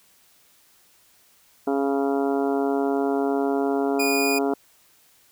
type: harmonic tone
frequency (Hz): 138.59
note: C#3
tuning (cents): 0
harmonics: 2 / 3 / 4 / 5 / 6 / 7 / 8 / 9 / 10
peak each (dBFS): -24 / -24 / -36 / -28 / -35 / -36 / -43 / -42 / -39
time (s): 1.67-4.54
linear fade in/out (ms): 5
type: tone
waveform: sawtooth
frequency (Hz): 2451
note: D#7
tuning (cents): -27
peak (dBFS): -20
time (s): 3.99-4.39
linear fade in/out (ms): 10
effects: white hiss -58 dBFS RMS until 5.31 s